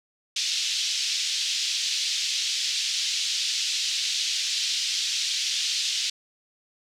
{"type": "band-pass noise", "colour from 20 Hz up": "pink", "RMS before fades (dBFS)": -27, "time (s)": [0.36, 6.1], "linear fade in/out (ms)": 5, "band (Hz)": [3100, 6100], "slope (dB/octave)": 24, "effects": []}